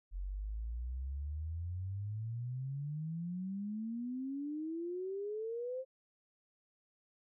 sine exponential sweep, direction up, 44.29 to 530 Hz, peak -37 dBFS, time 0.11-5.85 s, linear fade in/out 50 ms, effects none

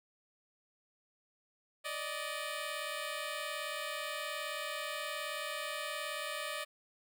10% pulse tone pair together, 582.2 / 621 Hz, D5 / D#5, -15 / -3 cents, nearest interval minor second, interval 112 cents, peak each -32 / -32 dBFS, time 1.84-6.65 s, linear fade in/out 20 ms, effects none

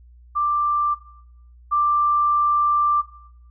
sine tone pair in turn, 1180 / 1180 Hz, D6 / D6, +8 / +8 cents, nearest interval unison, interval 0 cents, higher neither, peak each -18 / -16 dBFS, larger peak second, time 0.35-0.95 / 1.71-3.02 s, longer second, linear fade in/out 20 ms, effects noise-tail reverb RT60 0.8 s tail -17 dB re dry + added 60 Hz sine -45 dBFS peak until 3.5 s

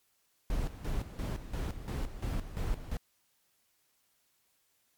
brown noise with tremolo, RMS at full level -33 dBFS, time 0.5-2.97 s, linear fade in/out 2 ms, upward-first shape square, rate 2.9 Hz, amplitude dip 70%, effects white hiss -73 dBFS RMS until 4.97 s + MP3 96 kbps

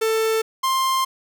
45% pulse tone pair in turn, 443.8 / 1053.1 Hz, A4 / C6, +15 / +11 cents, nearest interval octave + minor third, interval 1496 cents, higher second, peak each -18 dBFS, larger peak neither, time 0.01-0.42 / 0.63-1.05 s, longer second, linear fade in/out 10 ms, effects none

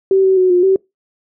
sine tone with pitch steps, 384.8 / 380.3 / 369.7 / 356.8 / 382.9 Hz, G4 / F#4 / F#4 / F4 / G4, -32 / +48 / -1 / +37 / -41 cents, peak -8 dBFS, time 0.11-0.76 s, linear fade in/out 2 ms, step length 130 ms, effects noise-tail reverb RT60 0.2 s tail -25 dB re dry

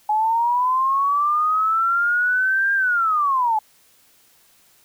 sine linear two-way sweep, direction up then down, 842 to 1609 to 842 Hz, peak -16 dBFS, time 0.09-3.59 s, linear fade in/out 5 ms, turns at 2.74 s, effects white hiss -56 dBFS RMS until 4.84 s

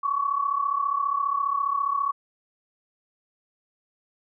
sine tone pair together, 1099 / 1133.8 Hz, C#6 / C#6, -15 / +39 cents, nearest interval minor second, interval 54 cents, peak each -27 / -24 dBFS, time 0.03-2.12 s, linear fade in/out 10 ms, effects none

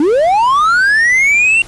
triangle linear sweep, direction up, 277.2 to 2761 Hz, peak -6 dBFS, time 0-1.62 s, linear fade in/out 2 ms, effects pink hiss -36 dBFS RMS until 1.67 s + resampled to 24000 Hz

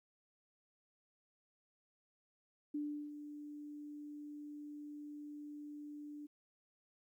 sine tone with ADSR envelope, 295 Hz, D4, 8 cents sharp, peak -36 dBFS, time 2.74-6.27 s, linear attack 8 ms, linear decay 360 ms, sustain -10 dB, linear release 15 ms, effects 13-bit

